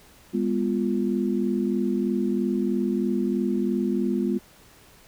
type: chord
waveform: sine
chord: F diminished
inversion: first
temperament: equal with one note detuned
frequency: 203.8 / 246.9 / 349.2 Hz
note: Ab3 / Cb4 / F4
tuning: -32 / 0 / 0 cents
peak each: -25 / -26 / -27 dBFS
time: 0.33-4.39 s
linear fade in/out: 20 ms
effects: pink hiss -53 dBFS RMS until 5.07 s